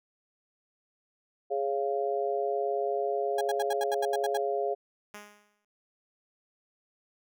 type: harmonic tone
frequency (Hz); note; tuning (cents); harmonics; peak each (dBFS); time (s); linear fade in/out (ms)
138.59; C#3; 0; 3 / 4 / 5; -30 / -33 / -31; 1.5-4.75; 20
type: tone bursts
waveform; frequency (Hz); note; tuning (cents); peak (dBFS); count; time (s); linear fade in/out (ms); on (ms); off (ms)
35% pulse; 824; G#5; -14; -28; 10; 3.38-4.374; 5; 31; 76
type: tone with exponential decay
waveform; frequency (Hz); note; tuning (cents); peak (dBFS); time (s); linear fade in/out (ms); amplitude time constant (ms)
5% pulse; 207.5; G#3; -1; -29; 5.14-5.65; 2; 110
effects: none